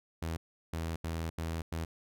sawtooth tone bursts at uneven times, 81.9 Hz, E2, 11 cents flat, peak -30 dBFS, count 5, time 0.22-0.37 / 0.73-0.96 / 1.04-1.3 / 1.38-1.62 / 1.72-1.85 s, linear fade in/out 5 ms, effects none

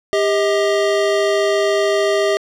square tone pair together, 399.4 / 634.4 Hz, G4 / D#5, +32 / +33 cents, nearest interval minor sixth, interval 801 cents, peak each -17 / -18 dBFS, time 0.13-2.37 s, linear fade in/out 0 ms, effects low-pass 6000 Hz 12 dB/octave + 8-bit

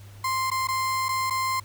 35% pulse tone with dropouts, 1046.5 Hz, C6, in tune, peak -22 dBFS, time 0.24-1.6 s, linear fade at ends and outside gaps 5 ms, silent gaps 0.503-0.514 / 0.673-0.685 / 1.085-1.089 / 1.3-1.306 s, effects added 101 Hz sine -43 dBFS peak until 1.64 s + pink hiss -53 dBFS RMS until 1.64 s

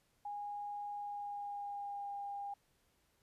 sine tone with pitch glide, 821 to 806 Hz, G#5 to G5, -20 to +48 cents, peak -40 dBFS, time 0.25-2.54 s, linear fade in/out 5 ms, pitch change -32 cents, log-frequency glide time 0.94-2.14 s, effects pink hiss -75 dBFS RMS until 3.22 s + resampled to 32000 Hz

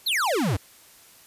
square exponential sweep, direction down, 4471 to 82.41 Hz, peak -22 dBFS, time 0.06-0.57 s, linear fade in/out 10 ms, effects white hiss -52 dBFS RMS until 1.26 s + resampled to 32000 Hz

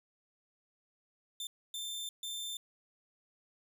sawtooth tone bursts at uneven times, 3568 Hz, A7, 23 cents sharp, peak -35 dBFS, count 3, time 1.4-1.47 / 1.74-2.09 / 2.23-2.57 s, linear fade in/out 2 ms, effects none

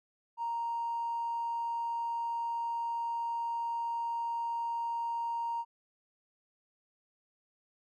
triangle tone with tanh clipping, 932.3 Hz, A#5, in tune, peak -31 dBFS, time 0.37-5.65 s, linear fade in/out 50 ms, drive 1 dB, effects none

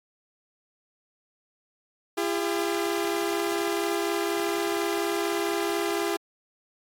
sawtooth tone pair together, 339.3 / 403.5 Hz, F4 / G#4, -50 / -50 cents, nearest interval minor third, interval 300 cents, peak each -24 dBFS, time 2.17-6.17 s, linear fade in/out 10 ms, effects AAC 64 kbps

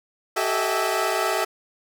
20% pulse tone cluster, 380.8 / 437.2 / 628 / 658 / 812 Hz, F#4 / A4 / D#5 / E5 / G#5, +50 / -11 / +16 / -3 / -39 cents, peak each -22 / -23 / -25 / -21 / -27 dBFS, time 0.36-1.45 s, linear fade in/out 10 ms, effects none

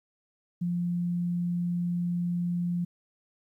sine tone, 174.61 Hz, F3, in tune, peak -26 dBFS, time 0.61-2.85 s, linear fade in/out 10 ms, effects 11-bit

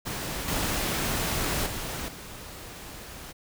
pink noise with level steps, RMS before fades -33 / -28 / -34 / -42 dBFS, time 0.05-3.33 s, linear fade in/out 20 ms, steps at 0.48 / 1.66 / 2.08 s, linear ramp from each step 5 ms, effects none

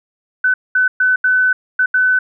sine tone bursts at uneven times, 1508 Hz, F#6, 32 cents sharp, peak -10 dBFS, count 6, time 0.44-0.54 / 0.75-0.88 / 1-1.16 / 1.24-1.53 / 1.79-1.86 / 1.94-2.19 s, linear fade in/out 5 ms, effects none

